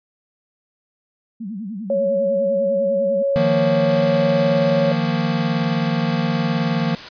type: tone with vibrato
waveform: sine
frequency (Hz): 207.7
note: G#3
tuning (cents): 0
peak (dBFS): -26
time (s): 1.4-3.23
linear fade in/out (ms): 10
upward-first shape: sine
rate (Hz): 10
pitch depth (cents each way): 190
type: tone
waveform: sine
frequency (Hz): 554.4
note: C#5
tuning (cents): 0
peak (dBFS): -16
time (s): 1.9-4.92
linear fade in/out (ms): 2
type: chord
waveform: square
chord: Eb suspended second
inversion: none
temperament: equal with one note detuned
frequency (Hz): 155.56 / 174.61 / 230.7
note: Eb3 / F3 / Bb3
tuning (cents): 0 / 0 / -18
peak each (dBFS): -23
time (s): 3.36-6.95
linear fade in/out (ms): 0
type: noise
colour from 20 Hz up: white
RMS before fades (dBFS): -34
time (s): 3.89-7.09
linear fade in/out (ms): 5
effects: resampled to 11025 Hz